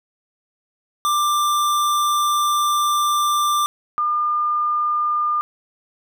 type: tone pair in turn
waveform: square / sine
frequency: 1184 / 1206.1 Hz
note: D6 / D6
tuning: +14 / +46 cents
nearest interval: unison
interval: 32 cents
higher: second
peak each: -17 dBFS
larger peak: neither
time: 1.05-3.66 / 3.98-5.41 s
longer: first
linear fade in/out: 0 ms
effects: none